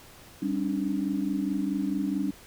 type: tone cluster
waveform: sine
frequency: 196.3 / 274.7 / 299.3 Hz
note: G3 / C#4 / D4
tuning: +3 / -16 / +33 cents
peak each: -30 dBFS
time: 0.42-2.31 s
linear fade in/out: 5 ms
effects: pink hiss -51 dBFS RMS until 2.46 s